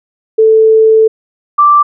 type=tone pair in turn; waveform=sine; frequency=440.9 / 1173 Hz; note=A4 / D6; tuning=+4 / -2 cents; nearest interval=octave + perfect fourth; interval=1694 cents; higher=second; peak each=-3 dBFS; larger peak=neither; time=0.38-1.08 / 1.58-1.83 s; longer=first; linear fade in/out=10 ms; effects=none

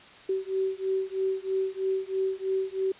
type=beating tone pair; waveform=sine; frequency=380.5 / 383.6 Hz; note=F#4 / G4; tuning=+48 / -37 cents; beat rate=3.1 Hz; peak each=-29 dBFS; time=0.29-2.92 s; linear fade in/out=5 ms; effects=white hiss -50 dBFS RMS until 2.99 s + resampled to 8000 Hz

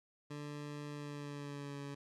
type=tone with pitch glide; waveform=20% pulse; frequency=146.83 to 141.58 Hz; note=D3 to C#3; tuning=0 to +37 cents; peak=-38 dBFS; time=0.3-1.95 s; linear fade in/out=10 ms; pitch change=-63 cents; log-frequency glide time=0.91-1.8 s; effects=low-pass 8000 Hz 12 dB/octave

